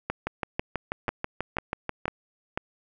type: two click trains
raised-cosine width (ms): 0.5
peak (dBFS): -12 / -13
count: 6 / 12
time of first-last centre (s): 0.1-2.575 / 0.27-2.056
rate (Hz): 2.02 / 6.16
effects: none